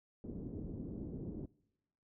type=low-pass noise; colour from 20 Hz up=white; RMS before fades=-44 dBFS; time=0.24-1.46 s; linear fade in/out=2 ms; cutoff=340 Hz; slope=24 dB/octave; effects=noise-tail reverb RT60 1.0 s tail -25 dB re dry